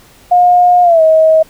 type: tone with pitch glide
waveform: sine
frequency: 714 to 636.1 Hz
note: F5 to D#5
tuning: +38 to +38 cents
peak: -4 dBFS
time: 0.31-1.43 s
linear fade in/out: 10 ms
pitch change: -200 cents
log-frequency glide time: 0.83-1.02 s
effects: pink hiss -43 dBFS RMS until 1.49 s